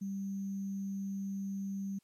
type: tone with sample-and-hold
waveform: sine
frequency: 196 Hz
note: G3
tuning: in tune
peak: -35 dBFS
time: 0.01-1.99 s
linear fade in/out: 10 ms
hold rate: 6300 Hz
effects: white hiss -75 dBFS RMS until 2.03 s + low-pass 12000 Hz 12 dB/octave